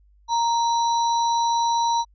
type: tone with sample-and-hold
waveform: sine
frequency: 932.3 Hz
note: A#5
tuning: in tune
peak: -18 dBFS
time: 0.28-2.05 s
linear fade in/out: 50 ms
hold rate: 4900 Hz
effects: added 50 Hz sine -53 dBFS peak until 2.14 s + resampled to 16000 Hz